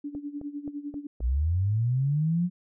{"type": "tone with tremolo", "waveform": "sine", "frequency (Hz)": 289.3, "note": "D4", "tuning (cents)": -26, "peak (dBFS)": -30, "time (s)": [0.04, 1.07], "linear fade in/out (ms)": 5, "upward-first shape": "sine", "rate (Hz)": 9.9, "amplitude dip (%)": 80}
{"type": "click train", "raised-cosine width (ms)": 2, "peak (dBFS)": -28, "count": 5, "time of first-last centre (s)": [0.15, 1.205], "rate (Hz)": 3.79}
{"type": "linear sweep", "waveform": "sine", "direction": "up", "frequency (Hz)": [54.2, 181.9], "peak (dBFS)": -22, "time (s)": [1.2, 2.5], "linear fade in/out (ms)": 50}
{"effects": []}